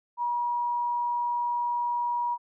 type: tone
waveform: sine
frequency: 960 Hz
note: B5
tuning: 49 cents flat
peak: -25 dBFS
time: 0.17-2.38 s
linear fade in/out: 50 ms
effects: none